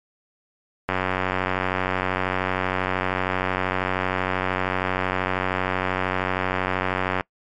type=click train; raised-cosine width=0.5 ms; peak=-7 dBFS; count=588; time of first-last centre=0.89-7.209 s; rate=92.9 Hz; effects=noise-tail reverb RT60 0.1 s tail -24 dB re dry + MP3 64 kbps